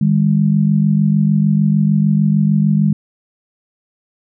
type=tone pair together; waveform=sine; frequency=155.56 / 202.2 Hz; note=D#3 / G#3; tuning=0 / -46 cents; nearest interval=perfect fourth; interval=454 cents; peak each=-13 dBFS; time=0.01-2.93 s; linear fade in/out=5 ms; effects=none